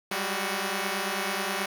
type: tone cluster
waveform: 5% pulse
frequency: 192.4 / 201.7 / 370.2 Hz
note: G3 / G3 / F#4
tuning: -32 / +50 / +1 cents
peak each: -21 dBFS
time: 0.11-1.66 s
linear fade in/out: 5 ms
effects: none